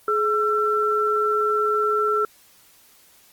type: tone pair together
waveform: sine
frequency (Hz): 423.3 / 1344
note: G#4 / E6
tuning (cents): +33 / +33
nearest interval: octave + minor sixth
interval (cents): 2000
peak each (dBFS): -22 / -20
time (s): 0.08-2.25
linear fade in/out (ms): 2
effects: white hiss -54 dBFS RMS until 3.32 s + Opus 32 kbps